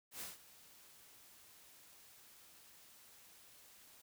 white noise with ADSR envelope, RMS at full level -45 dBFS, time 0.11-4.02 s, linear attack 100 ms, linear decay 160 ms, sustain -17 dB, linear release 12 ms, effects none

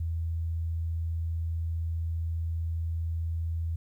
sine tone, 82.41 Hz, E2, in tune, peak -28 dBFS, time 0-3.76 s, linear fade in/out 5 ms, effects 11-bit

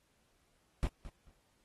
brown noise with echo, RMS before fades -31 dBFS, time 0.83-0.87 s, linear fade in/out 0 ms, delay 220 ms, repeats 2, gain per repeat -14 dB, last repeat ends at 1.31 s, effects pink hiss -74 dBFS RMS until 1.64 s + AAC 32 kbps

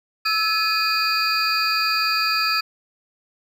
triangle tone cluster, 1311 / 1707 / 2483 / 4412 / 4751 Hz, E6 / G#6 / D#7 / C#8 / D8, -10 / +47 / -4 / -9 / +19 cents, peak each -21 / -27 / -23 / -29 / -22 dBFS, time 0.25-2.61 s, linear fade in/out 10 ms, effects none

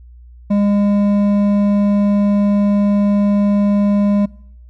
sine tone with hard clipping, 203.5 Hz, G#3, 35 cents flat, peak -13 dBFS, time 0.5-4.26 s, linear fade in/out 10 ms, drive 8 dB, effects noise-tail reverb RT60 0.7 s tail -24 dB re dry + added 60 Hz sine -37 dBFS peak until 4.69 s

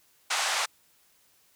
pink band-pass noise, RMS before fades -28 dBFS, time 0.3-0.66 s, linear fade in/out 10 ms, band 760 to 8600 Hz, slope 24 dB/octave, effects white hiss -64 dBFS RMS until 1.55 s

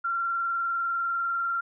sine tone with vibrato, 1370 Hz, F6, 34 cents flat, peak -25 dBFS, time 0.04-1.61 s, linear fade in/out 10 ms, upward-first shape sine, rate 20 Hz, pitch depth 36 cents each way, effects none

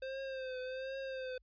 square tone with vibrato, 523.3 Hz, C5, in tune, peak -40 dBFS, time 0.02-1.38 s, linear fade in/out 5 ms, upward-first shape triangle, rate 1.3 Hz, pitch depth 58 cents each way, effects added 50 Hz sine -66 dBFS peak until 1.42 s + resampled to 11025 Hz

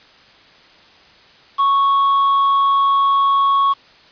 triangle tone with quantisation, 1107 Hz, C#6, 3 cents flat, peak -10 dBFS, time 1.58-3.74 s, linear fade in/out 20 ms, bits 5, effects white hiss -47 dBFS RMS until 4.11 s + resampled to 11025 Hz

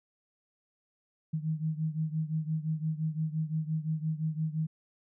sine beating tone pair, 155.56 / 161.36 Hz, D#3 / E3, 0 / -37 cents, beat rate 5.8 Hz, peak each -31 / -34 dBFS, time 1.33-4.67 s, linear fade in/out 10 ms, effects none

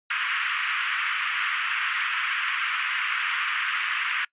pink band-pass noise, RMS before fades -27 dBFS, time 0.1-4.25 s, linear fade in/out 5 ms, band 1200 to 3000 Hz, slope 48 dB/octave, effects noise-tail reverb RT60 0.1 s tail -24 dB re dry + resampled to 8000 Hz

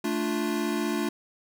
square chord, D minor, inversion second, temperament equal, 220 / 293.7 / 349.2 Hz, A3 / D4 / F4, 0 / 0 / 0 cents, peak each -31 dBFS, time 0.04-1.09 s, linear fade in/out 5 ms, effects none

